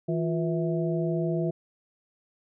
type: harmonic tone with a mistuned harmonic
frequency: 163.2 Hz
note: E3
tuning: 17 cents flat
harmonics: 1 / 2 / 3 / 4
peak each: -27 / -29 / -36 / -33 dBFS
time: 0.08-1.51 s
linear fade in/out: 10 ms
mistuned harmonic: 2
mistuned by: +120 cents
effects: none